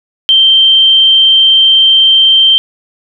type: tone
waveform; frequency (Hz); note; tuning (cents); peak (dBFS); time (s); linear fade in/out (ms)
sine; 3136; G7; 0; -3; 0.29-2.58; 0
effects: none